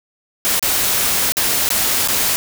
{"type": "noise with dropouts", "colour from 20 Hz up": "white", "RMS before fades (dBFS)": -17, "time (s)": [0.45, 2.36], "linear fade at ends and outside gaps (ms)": 0, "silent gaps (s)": [[0.594, 0.626], [1.321, 1.369], [1.69, 1.704], [2.075, 2.085]], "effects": []}